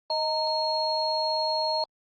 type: tone cluster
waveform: sine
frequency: 626 / 918 / 4283 Hz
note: D#5 / A#5 / C8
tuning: +10 / -27 / +40 cents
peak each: -28 dBFS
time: 0.1-1.84 s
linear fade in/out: 2 ms
effects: tanh soft clip ceiling -14 dBFS + Opus 24 kbps